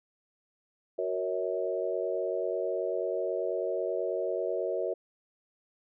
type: chord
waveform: sine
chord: F# dominant seventh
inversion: none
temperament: equal with one note detuned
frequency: 370 / 466.2 / 554.4 / 644.6 Hz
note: F#4 / A#4 / C#5 / E5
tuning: 0 / 0 / 0 / -39 cents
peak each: -34 dBFS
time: 0.98-4.94 s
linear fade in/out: 10 ms
effects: none

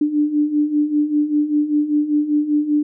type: beating tone pair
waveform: sine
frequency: 293.7 / 298.8 Hz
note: D4 / D4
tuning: 0 / +30 cents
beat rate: 5.1 Hz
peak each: -21 / -16 dBFS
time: 0.01-2.83 s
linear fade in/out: 5 ms
effects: none

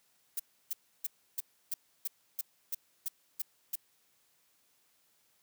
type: noise bursts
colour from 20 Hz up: violet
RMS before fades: -34 dBFS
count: 11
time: 0.37-3.756 s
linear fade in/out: 5 ms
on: 26 ms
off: 310 ms
effects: white hiss -71 dBFS RMS until 5.42 s + high-pass 80 Hz 12 dB/octave

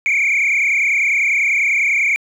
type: tone with frequency modulation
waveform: sine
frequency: 2263 Hz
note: C#7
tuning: 35 cents sharp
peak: -11 dBFS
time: 0.06-2.16 s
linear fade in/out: 0 ms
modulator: 30.1 Hz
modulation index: 4
effects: tanh soft clip ceiling -11 dBFS + 8-bit

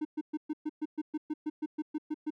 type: tone bursts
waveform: triangle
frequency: 305.8 Hz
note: D#4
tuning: 30 cents flat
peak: -28 dBFS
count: 15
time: 0.01-2.305 s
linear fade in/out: 10 ms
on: 41 ms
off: 120 ms
effects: none

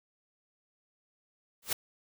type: noise with exponential growth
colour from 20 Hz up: white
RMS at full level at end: -25 dBFS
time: 1.62-1.73 s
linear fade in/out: 5 ms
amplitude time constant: 22 ms
effects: none

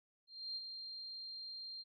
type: tone with ADSR envelope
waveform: sine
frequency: 4186 Hz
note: C8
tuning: in tune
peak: -39 dBFS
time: 0.27-1.84 s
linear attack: 290 ms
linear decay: 38 ms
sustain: -6 dB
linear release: 33 ms
effects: none

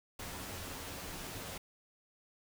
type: noise with comb filter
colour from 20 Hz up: pink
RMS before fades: -44 dBFS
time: 0.19-1.58 s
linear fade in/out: 5 ms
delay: 11 ms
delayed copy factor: +0.5
effects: none

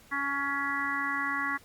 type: harmonic tone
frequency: 280 Hz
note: C#4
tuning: 18 cents sharp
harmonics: 1 / 3 / 4 / 5 / 6 / 7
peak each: -39 / -42 / -33 / -37 / -34 / -33 dBFS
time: 0.11-1.58 s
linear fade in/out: 20 ms
effects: pink hiss -57 dBFS RMS until 1.64 s + Opus 48 kbps

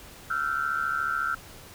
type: tone cluster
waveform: sine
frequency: 1327 / 1401 / 1544 Hz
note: E6 / F6 / G6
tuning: +11 / +5 / -27 cents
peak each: -29 / -29 / -32 dBFS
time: 0.3-1.35 s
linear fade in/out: 5 ms
effects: pink hiss -47 dBFS RMS until 1.74 s

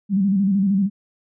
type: tone with vibrato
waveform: sine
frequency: 196 Hz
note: G3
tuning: in tune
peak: -15 dBFS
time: 0.09-0.9 s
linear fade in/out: 50 ms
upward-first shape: square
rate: 13 Hz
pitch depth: 66 cents each way
effects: none

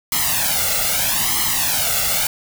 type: noise with flanger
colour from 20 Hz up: white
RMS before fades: -19 dBFS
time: 0.12-2.27 s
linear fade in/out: 2 ms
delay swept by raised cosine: 0.96 to 1.47 ms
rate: 0.79 Hz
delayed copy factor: +1
effects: none

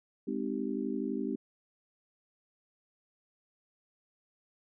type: chord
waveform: sine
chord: Ab major seventh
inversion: none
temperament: just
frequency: 207.7 / 259.6 / 311.5 / 389.3 Hz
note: Ab3 / C4 / Eb4 / G4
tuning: 0 / -13 / +2 / -12 cents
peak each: -37 / -35 / -38 / -38 dBFS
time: 0.27-1.36 s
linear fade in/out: 10 ms
effects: none

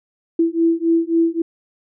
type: beating tone pair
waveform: sine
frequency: 330 / 333.7 Hz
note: E4 / E4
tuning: +2 / +21 cents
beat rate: 3.7 Hz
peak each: -17 dBFS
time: 0.39-1.42 s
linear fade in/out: 5 ms
effects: none

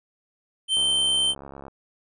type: tone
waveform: square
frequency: 3106 Hz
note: G7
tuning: 17 cents flat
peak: -20 dBFS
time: 0.68-1.35 s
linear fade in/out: 50 ms
type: click train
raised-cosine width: 1 ms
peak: -26 dBFS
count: 64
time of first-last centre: 0.77-1.682 s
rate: 69.1 Hz
effects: resampled to 24000 Hz

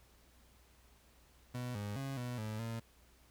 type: tone with pitch steps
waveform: 30% pulse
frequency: 123.8 / 102.8 / 136.2 / 123.1 / 108.1 / 114.5 Hz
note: B2 / G#2 / C#3 / B2 / A2 / A#2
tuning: +5 / -17 / -30 / -5 / -30 / -31 cents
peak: -36 dBFS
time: 1.54-2.8 s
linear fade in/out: 10 ms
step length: 210 ms
effects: added 61 Hz sine -66 dBFS peak until 3.3 s + pink hiss -67 dBFS RMS until 3.3 s

